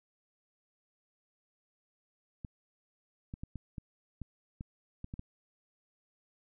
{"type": "clicks", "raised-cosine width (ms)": 5, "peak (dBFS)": -28, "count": 10, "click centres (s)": [2.448, 3.339, 3.435, 3.557, 3.782, 4.217, 4.609, 5.044, 5.139, 5.194], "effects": []}